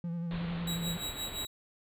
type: tone with vibrato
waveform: triangle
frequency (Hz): 170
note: F3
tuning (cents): -46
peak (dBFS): -31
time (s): 0.04-0.97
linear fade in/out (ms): 2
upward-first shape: sine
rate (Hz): 11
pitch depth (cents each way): 36
type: low-pass noise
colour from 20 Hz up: pink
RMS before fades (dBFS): -43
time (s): 0.31-1.45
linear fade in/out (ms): 0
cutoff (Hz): 4200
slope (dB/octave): 96
type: tone with tremolo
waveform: sawtooth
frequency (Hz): 3862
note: B7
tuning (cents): -39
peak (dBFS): -31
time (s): 0.67-1.47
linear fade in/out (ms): 5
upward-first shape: sine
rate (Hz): 5.8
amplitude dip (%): 75
effects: none